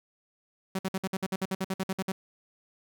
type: tone bursts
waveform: sawtooth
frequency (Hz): 190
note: F#3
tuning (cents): +46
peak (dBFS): -24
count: 15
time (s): 0.75-2.12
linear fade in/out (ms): 5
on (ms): 40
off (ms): 55
effects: none